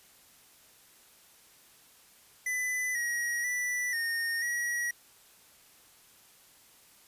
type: tone with pitch steps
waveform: square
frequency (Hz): 2001 / 1903 / 1971 / 1842 / 1914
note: B6 / A#6 / B6 / A#6 / A#6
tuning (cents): +22 / +35 / -4 / -21 / +45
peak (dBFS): -30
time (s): 2.46-4.91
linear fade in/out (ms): 5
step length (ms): 490
effects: white hiss -59 dBFS RMS until 7.07 s + resampled to 32000 Hz